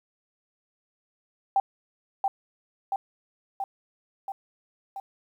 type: tone with echo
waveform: sine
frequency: 784 Hz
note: G5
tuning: in tune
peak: -18 dBFS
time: 1.56-1.6 s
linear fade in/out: 2 ms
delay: 680 ms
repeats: 5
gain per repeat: -3 dB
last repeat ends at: 5 s
effects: 10-bit